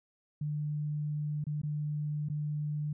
sine tone with dropouts, 149.3 Hz, D3, 29 cents sharp, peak -31 dBFS, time 0.41-2.93 s, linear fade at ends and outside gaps 5 ms, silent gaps 1.441-1.467 / 1.617-1.633 / 2.287-2.298 s, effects none

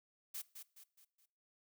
blue noise with echo, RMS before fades -44 dBFS, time 0.34-0.42 s, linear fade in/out 10 ms, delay 210 ms, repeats 4, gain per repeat -7 dB, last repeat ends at 1.26 s, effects noise-tail reverb RT60 0.5 s tail -21 dB re dry

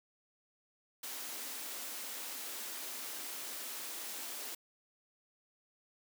white high-pass noise, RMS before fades -43 dBFS, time 1.03-4.55 s, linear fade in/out 5 ms, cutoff 220 Hz, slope 96 dB/octave, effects none

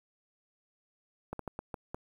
slowing click train, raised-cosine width 1 ms, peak -23 dBFS, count 6, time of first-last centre 1.33-1.945 s, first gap 63 ms, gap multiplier 1.34, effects 9-bit

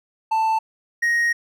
triangle tone pair in turn, 885 / 1875.2 Hz, A5 / A#6, +10 / +10 cents, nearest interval octave + minor second, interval 1300 cents, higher second, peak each -15 dBFS, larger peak neither, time 0.31-0.59 / 1.02-1.33 s, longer second, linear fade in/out 10 ms, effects none

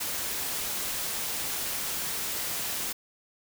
white noise, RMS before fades -32 dBFS, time 0-2.93 s, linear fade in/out 10 ms, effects none

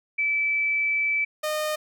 sine / sawtooth tone pair in turn, 2312 / 612.4 Hz, D7 / D#5, -28 / -28 cents, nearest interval octave + major seventh, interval 2300 cents, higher first, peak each -21 dBFS, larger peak neither, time 0.18-1.25 / 1.43-1.76 s, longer first, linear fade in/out 10 ms, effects none

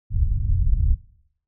pink low-pass noise, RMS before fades -19 dBFS, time 0.1-0.97 s, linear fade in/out 50 ms, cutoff 100 Hz, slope 24 dB/octave, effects noise-tail reverb RT60 0.7 s tail -19 dB re dry

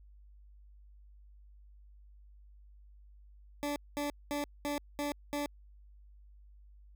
20% pulse tone bursts, 290 Hz, D4, 22 cents flat, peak -28 dBFS, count 6, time 3.63-5.46 s, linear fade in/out 0 ms, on 130 ms, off 210 ms, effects added 50 Hz sine -54 dBFS peak until 6.95 s

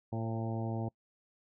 harmonic tone with a mistuned harmonic, 113.1 Hz, A2, 48 cents sharp, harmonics 1 / 2 / 3 / 4 / 5 / 6 / 7 / 8, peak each -35 / -39 / -42 / -47 / -46 / -46 / -46 / -50 dBFS, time 0.12-0.89 s, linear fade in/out 10 ms, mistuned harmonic 5, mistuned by -30 cents, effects noise-tail reverb RT60 0.1 s tail -26 dB re dry

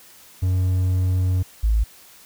triangle / sine tone pair in turn, 92 / 54.55 Hz, F#2 / A1, -9 / -14 cents, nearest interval major sixth, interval 905 cents, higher first, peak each -15 dBFS, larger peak neither, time 0.42-1.43 / 1.63-1.84 s, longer first, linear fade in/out 10 ms, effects white hiss -48 dBFS RMS until 2.25 s

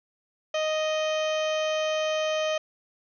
harmonic tone with a mistuned harmonic, 622.3 Hz, D#5, in tune, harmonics 1 / 2 / 3 / 4 / 5 / 6 / 7 / 8 / 9 / 10, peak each -25 / -35 / -38 / -36 / -35 / -46 / -49 / -50 / -49 / -44 dBFS, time 0.54-2.58 s, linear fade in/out 5 ms, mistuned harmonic 7, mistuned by -52 cents, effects none

